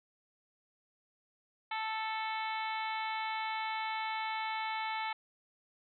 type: harmonic tone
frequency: 440 Hz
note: A4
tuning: in tune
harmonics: 2 / 3 / 4 / 5 / 6 / 7 / 8 / 9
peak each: -36 / -43 / -45 / -41 / -49 / -50 / -50 / -49 dBFS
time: 1.71-5.13 s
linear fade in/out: 5 ms
effects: none